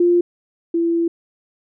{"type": "tone pair in turn", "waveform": "sine", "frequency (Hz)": [349.2, 336.3], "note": ["F4", "E4"], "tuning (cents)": [0, 35], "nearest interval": "minor second", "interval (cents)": 65, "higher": "first", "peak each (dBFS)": [-11, -15], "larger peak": "first", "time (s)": [[0, 0.21], [0.74, 1.08]], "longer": "second", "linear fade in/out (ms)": 5, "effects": []}